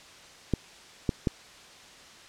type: clicks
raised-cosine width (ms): 3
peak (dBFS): -11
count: 3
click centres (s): 0.537 / 1.092 / 1.272
effects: white hiss -50 dBFS RMS until 2.28 s + low-pass 6000 Hz 12 dB/octave